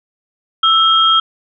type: tone pair together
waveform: sine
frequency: 1318.5 / 3232 Hz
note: E6 / G#7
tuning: 0 / -48 cents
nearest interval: octave + major third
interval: 1552 cents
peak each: -11 dBFS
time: 0.63-1.2 s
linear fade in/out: 5 ms
effects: none